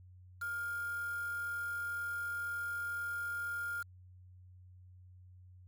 sine tone with quantisation, 1407 Hz, F6, 12 cents sharp, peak -36 dBFS, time 0.41-3.83 s, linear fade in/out 10 ms, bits 8, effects added 91 Hz sine -54 dBFS peak until 5.67 s

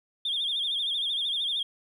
sine tone with vibrato, 3421 Hz, A7, 49 cents flat, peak -25 dBFS, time 0.25-1.63 s, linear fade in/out 5 ms, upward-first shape sine, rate 13 Hz, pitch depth 110 cents each way, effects tanh soft clip ceiling -22 dBFS + 11-bit

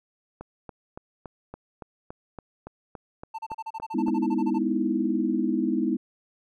click train, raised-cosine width 1 ms, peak -24 dBFS, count 14, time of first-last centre 0.41-4.082 s, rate 3.54 Hz
triangle tone bursts, 890 Hz, A5, 20 cents sharp, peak -29 dBFS, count 16, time 3.34-4.586 s, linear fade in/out 10 ms, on 46 ms, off 34 ms
sine chord, E major seventh, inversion first, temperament just, 206 / 247.2 / 309 / 329.6 Hz, G#3 / B3 / D#4 / E4, -14 / +2 / -12 / 0 cents, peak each -29 / -27 / -28 / -28 dBFS, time 3.94-5.97 s, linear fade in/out 10 ms
effects none

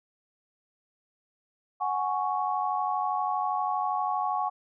sine chord, F# suspended second, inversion none, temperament just, 740 / 832.5 / 1110 Hz, F#5 / G#5 / C#6, 0 / +4 / +2 cents, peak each -30 dBFS, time 1.8-4.5 s, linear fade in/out 20 ms, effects none

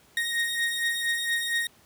30% pulse beating tone pair, 1862 / 1866.3 Hz, A#6 / A#6, -2 / +2 cents, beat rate 4.3 Hz, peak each -28 / -24 dBFS, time 0.17-1.67 s, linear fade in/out 2 ms, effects pink hiss -58 dBFS RMS until 1.85 s + high-pass 80 Hz 12 dB/octave

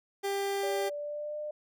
30% pulse tone, 397 Hz, G4, 22 cents sharp, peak -27 dBFS, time 0.23-0.9 s, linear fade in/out 20 ms
sine tone with pitch glide, 576 to 600.5 Hz, D5 to D5, -34 to +38 cents, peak -34 dBFS, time 0.63-1.51 s, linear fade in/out 5 ms, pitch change +72 cents, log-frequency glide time 0.73-1.38 s
effects none

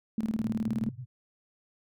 sine tone with tremolo, 220 Hz, A3, in tune, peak -25 dBFS, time 0.18-0.89 s, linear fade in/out 2 ms, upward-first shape square, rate 19 Hz, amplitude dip 80%
pink band-pass noise, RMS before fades -41 dBFS, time 0.39-1.06 s, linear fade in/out 5 ms, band 110 to 130 Hz, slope 96 dB/octave
effects none

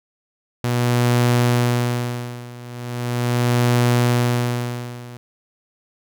sawtooth tone with tremolo, 121.4 Hz, B2, 29 cents flat, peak -10 dBFS, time 0.64-5.17 s, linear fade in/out 0 ms, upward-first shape sine, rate 0.39 Hz, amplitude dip 90%, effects none

